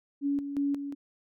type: tone with tremolo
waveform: sine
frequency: 282.4 Hz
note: C#4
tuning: 32 cents sharp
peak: -25 dBFS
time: 0.21-0.95 s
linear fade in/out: 50 ms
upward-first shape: square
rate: 2.8 Hz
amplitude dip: 60%
effects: none